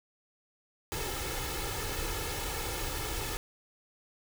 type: noise with comb filter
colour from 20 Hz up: pink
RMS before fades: -35 dBFS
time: 0.92-3.37 s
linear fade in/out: 0 ms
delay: 2.3 ms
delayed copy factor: +0.7
effects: none